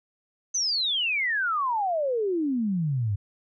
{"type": "exponential sweep", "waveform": "sine", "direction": "down", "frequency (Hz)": [6272, 95.5], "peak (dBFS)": -23, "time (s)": [0.54, 3.16], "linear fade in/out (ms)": 10, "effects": []}